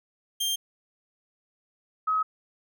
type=tone pair in turn; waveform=sawtooth / sine; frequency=3184 / 1273.8 Hz; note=G7 / D#6; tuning=+26 / +40 cents; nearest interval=octave + major third; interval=1586 cents; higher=first; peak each=-22 dBFS; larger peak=neither; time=0.4-0.56 / 2.07-2.23 s; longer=neither; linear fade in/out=10 ms; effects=none